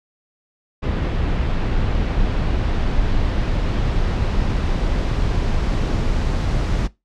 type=noise with low-pass filter sweep; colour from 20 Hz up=brown; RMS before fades=-19 dBFS; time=0.82-6.88 s; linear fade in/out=20 ms; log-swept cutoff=3300 to 5900 Hz; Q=0.97; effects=noise-tail reverb RT60 0.2 s tail -20 dB re dry